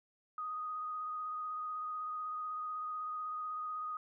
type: tone with vibrato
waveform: sine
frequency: 1244.5 Hz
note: D#6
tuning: in tune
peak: -37 dBFS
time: 0.38-3.97 s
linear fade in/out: 2 ms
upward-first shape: square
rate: 16 Hz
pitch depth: 13 cents each way
effects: none